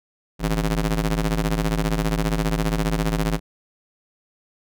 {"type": "ring-modulated tone", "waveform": "sawtooth", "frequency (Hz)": 107.1, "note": "A2", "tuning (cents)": -46, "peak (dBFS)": -13, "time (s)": [0.39, 3.4], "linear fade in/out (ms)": 50, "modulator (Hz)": 61, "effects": []}